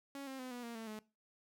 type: tone with pitch steps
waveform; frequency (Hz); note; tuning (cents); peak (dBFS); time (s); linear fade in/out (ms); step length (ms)
sawtooth; 277.6 / 266 / 254.9 / 244.2 / 234 / 224.2 / 214.8; C#4 / C4 / C4 / B3 / A#3 / A3 / A3; +3 / +29 / -45 / -19 / +7 / +33 / -41; -40; 0.15-0.99; 2; 120
effects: noise-tail reverb RT60 0.3 s tail -21 dB re dry